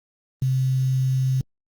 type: tone with quantisation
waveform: sine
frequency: 130.81 Hz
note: C3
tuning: in tune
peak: -18 dBFS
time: 0.42-1.41 s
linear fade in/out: 2 ms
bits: 7
effects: Opus 32 kbps